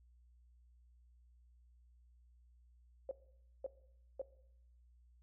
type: tone bursts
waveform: sine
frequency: 538 Hz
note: C5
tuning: 48 cents sharp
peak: -37 dBFS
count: 3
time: 3.09-4.216 s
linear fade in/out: 2 ms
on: 22 ms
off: 530 ms
effects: noise-tail reverb RT60 0.8 s tail -18 dB re dry + added 60 Hz sine -63 dBFS peak until 5.22 s